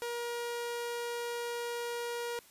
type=tone; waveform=sawtooth; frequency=475.3 Hz; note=A#4; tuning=34 cents sharp; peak=-31 dBFS; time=0.02-2.39 s; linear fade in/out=0 ms; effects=white hiss -59 dBFS RMS until 2.5 s + resampled to 32000 Hz